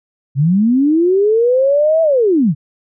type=linear two-way sweep; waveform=sine; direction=up then down; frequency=127.7 to 659.3 to 127.7 Hz; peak=-9 dBFS; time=0.35-2.55 s; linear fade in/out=50 ms; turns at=2.02 s; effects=none